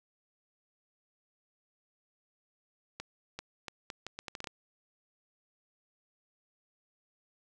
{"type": "accelerating click train", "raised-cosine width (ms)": 0.2, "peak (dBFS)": -22, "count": 11, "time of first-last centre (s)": [3, 4.472], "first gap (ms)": 390, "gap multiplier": 0.75, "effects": []}